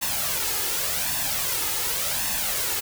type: noise with flanger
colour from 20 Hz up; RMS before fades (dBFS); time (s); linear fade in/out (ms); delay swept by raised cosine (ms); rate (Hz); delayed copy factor
white; -26; 0.01-2.81; 20; 1.1 to 2.4; 0.88; +0.6
effects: none